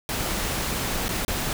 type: noise with dropouts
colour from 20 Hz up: pink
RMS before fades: -27 dBFS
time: 0.09-1.53 s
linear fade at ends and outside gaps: 1 ms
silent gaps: 1.083-1.09 / 1.249-1.28 s
effects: none